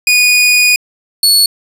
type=tone pair in turn; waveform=sawtooth; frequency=2466 / 4406 Hz; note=D#7 / C#8; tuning=-16 / -11 cents; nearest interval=minor seventh; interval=1005 cents; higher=second; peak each=-3 dBFS; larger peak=neither; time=0.07-0.76 / 1.23-1.46 s; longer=first; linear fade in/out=2 ms; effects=resampled to 32000 Hz + 7-bit